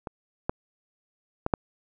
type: clicks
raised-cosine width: 1 ms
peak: -20 / -11 / -12 / -7 dBFS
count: 4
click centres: 0.072 / 0.495 / 1.464 / 1.538 s
effects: none